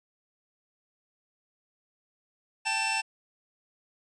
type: tone cluster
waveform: sawtooth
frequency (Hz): 780 / 880 / 2680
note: G5 / A5 / E7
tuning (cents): -9 / 0 / +28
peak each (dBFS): -31 / -28 / -25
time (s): 2.65-3.02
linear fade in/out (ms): 20
effects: resampled to 22050 Hz